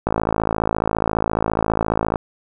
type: click train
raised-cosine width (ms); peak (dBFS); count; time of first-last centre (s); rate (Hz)
1; -4; 115; 0.07-2.158; 54.6
effects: none